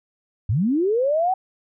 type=linear sweep; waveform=sine; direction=up; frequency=85.7 to 770 Hz; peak=-17 dBFS; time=0.49-1.34 s; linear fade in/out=5 ms; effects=none